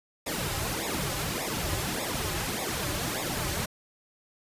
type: noise with flanger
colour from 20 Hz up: pink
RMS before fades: -31 dBFS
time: 0.26-3.66 s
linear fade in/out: 10 ms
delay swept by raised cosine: 0.66 to 4.46 ms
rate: 1.7 Hz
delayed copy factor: -0.9
effects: resampled to 32000 Hz